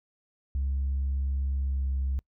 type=tone with pitch glide; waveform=sine; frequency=68 to 66.99 Hz; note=C#2 to C2; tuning=-33 to +41 cents; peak=-24 dBFS; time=0.55-2.19 s; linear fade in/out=0 ms; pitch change=-26 cents; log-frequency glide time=1.55-1.91 s; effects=noise-tail reverb RT60 0.1 s tail -26 dB re dry + tanh soft clip ceiling -23 dBFS